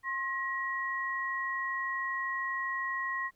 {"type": "tone pair together", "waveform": "sine", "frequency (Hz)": [1067.4, 1900], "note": ["C6", "A#6"], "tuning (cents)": [34, 33], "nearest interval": "minor seventh", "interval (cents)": 999, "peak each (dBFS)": [-35, -33], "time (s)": [0.03, 3.31], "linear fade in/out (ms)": 50, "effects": ["pink hiss -73 dBFS RMS until 3.35 s"]}